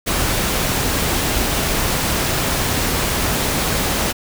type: noise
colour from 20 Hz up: pink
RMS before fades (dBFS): -19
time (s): 0.06-4.13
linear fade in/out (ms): 20
effects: none